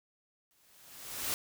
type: noise with exponential growth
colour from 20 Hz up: white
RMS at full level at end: -32 dBFS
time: 0.51-1.34 s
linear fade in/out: 0 ms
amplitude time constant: 180 ms
effects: none